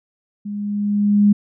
sine tone with level ramp, 205.4 Hz, G#3, 19 cents flat, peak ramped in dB -25 to -8 dBFS, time 0.45-1.33 s, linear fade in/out 10 ms, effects none

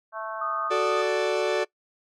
harmonic tone, 219.7 Hz, A3, 2 cents flat, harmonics 3 / 4 / 5 / 6 / 7, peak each -35 / -39 / -35 / -41 / -39 dBFS, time 0.12-0.72 s, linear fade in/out 50 ms
sine tone, 1234 Hz, D#6, 15 cents flat, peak -27 dBFS, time 0.41-1.02 s, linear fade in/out 5 ms
40% pulse chord, D major, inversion first, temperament equal, 370 / 440 / 587.3 Hz, F#4 / A4 / D5, 0 / 0 / 0 cents, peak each -26 dBFS, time 0.7-1.65 s, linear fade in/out 20 ms
effects noise-tail reverb RT60 0.1 s tail -22 dB re dry + low-pass 5000 Hz 12 dB/octave

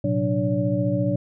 sine tone cluster, 113.4 / 127.8 / 183.5 / 294 / 569 Hz, A#2 / C3 / F#3 / D4 / C#5, -47 / -40 / -14 / +2 / +45 cents, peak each -26 dBFS, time 0.04-1.16 s, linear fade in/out 5 ms, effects none

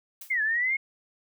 blue noise with exponential decay, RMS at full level -38 dBFS, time 0.21-0.4 s, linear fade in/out 5 ms, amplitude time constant 40 ms
sine linear two-way sweep, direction down then up, 2181 to 1687 to 2181 Hz, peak -23 dBFS, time 0.3-0.77 s, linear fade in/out 10 ms, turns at 0.42 s
effects none

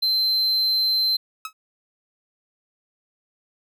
triangle tone, 4100 Hz, C8, 36 cents flat, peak -17 dBFS, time 0.02-1.17 s, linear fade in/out 10 ms
sawtooth tone with exponential decay, 1285 Hz, E6, 45 cents flat, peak -22 dBFS, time 1.45-1.53 s, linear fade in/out 2 ms, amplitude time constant 17 ms
effects none

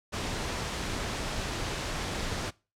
pink noise, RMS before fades -33 dBFS, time 0.12-2.51 s, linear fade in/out 20 ms, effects noise-tail reverb RT60 0.3 s tail -22 dB re dry + low-pass 7000 Hz 12 dB/octave

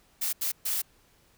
blue noise bursts at uneven times, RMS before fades -29 dBFS, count 3, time 0.21-0.33 / 0.41-0.52 / 0.65-0.82 s, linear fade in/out 10 ms, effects pink hiss -63 dBFS RMS until 1.37 s

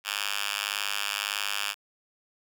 5% pulse tone with high-pass filter, 101.7 Hz, G#2, 36 cents flat, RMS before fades -31 dBFS, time 0.04-1.75 s, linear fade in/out 50 ms, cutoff 2100 Hz, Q 1.9, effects none

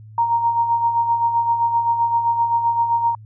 sine tone with tremolo, 932.3 Hz, A#5, in tune, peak -13 dBFS, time 0.18-3.15 s, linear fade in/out 2 ms, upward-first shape sine, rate 7.7 Hz, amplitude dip 55%, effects added 108 Hz sine -38 dBFS peak until 3.25 s

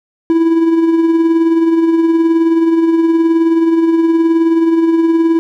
triangle tone with tremolo, 329.6 Hz, E4, in tune, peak -4 dBFS, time 0.3-5.39 s, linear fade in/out 0 ms, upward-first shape triangle, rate 19 Hz, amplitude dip 50%, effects none

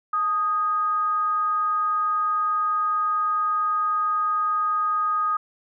sine tone with frequency modulation, 1244.5 Hz, D#6, in tune, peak -20 dBFS, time 0.13-5.37 s, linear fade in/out 5 ms, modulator 377 Hz, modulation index 0.2, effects none

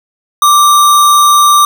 sine tone with sample-and-hold, 1174.7 Hz, D6, in tune, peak -3 dBFS, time 0.42-1.65 s, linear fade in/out 2 ms, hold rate 4900 Hz, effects none

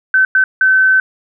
sine tone bursts at uneven times, 1530 Hz, G6, 42 cents flat, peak -7 dBFS, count 3, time 0.14-0.25 / 0.35-0.44 / 0.61-1 s, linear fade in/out 2 ms, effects none

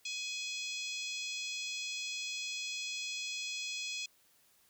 harmonic tone with a mistuned harmonic, 840 Hz, G#5, 19 cents sharp, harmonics 3 / 4 / 5 / 6 / 7 / 8 / 9, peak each -41 / -43 / -45 / -47 / -48 / -49 / -50 dBFS, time 0.05-4.06 s, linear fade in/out 5 ms, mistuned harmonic 9, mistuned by +22 cents, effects white hiss -68 dBFS RMS until 4.69 s

